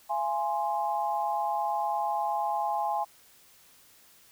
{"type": "chord", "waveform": "sine", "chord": "F minor", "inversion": "none", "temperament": "equal with one note detuned", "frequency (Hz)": [682.1, 830.6, 1046.5], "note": ["F5", "Ab5", "C6"], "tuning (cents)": [-41, 0, 0], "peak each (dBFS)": [-33, -28, -34], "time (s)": [0.09, 3.05], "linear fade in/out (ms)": 20, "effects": ["white hiss -58 dBFS RMS until 4.31 s"]}